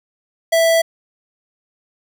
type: tone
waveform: square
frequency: 659.3 Hz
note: E5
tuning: in tune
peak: -12 dBFS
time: 0.52-0.82 s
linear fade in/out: 10 ms
effects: none